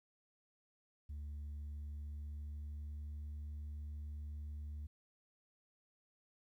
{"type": "tone with pitch glide", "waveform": "sine", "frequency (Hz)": [73.42, 74.4], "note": ["D2", "D2"], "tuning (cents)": [0, 23], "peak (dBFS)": -40, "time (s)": [1.09, 4.87], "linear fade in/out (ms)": 10, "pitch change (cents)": 23, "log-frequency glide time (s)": [1.6, 3.33], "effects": ["tanh soft clip ceiling -42 dBFS", "13-bit"]}